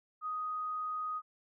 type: tone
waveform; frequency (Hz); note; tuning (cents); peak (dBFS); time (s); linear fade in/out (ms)
sine; 1248; D#6; +5; -34; 0.21-1.22; 50
effects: none